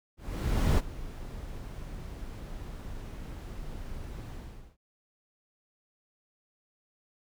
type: noise with ADSR envelope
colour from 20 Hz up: brown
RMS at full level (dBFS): -22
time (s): 0.17-4.77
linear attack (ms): 610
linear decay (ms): 29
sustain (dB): -18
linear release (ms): 430
effects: none